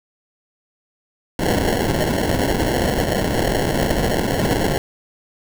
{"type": "noise with sample-and-hold", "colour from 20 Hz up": "violet", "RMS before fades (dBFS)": -19, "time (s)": [1.39, 4.78], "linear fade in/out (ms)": 2, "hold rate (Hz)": 1225, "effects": []}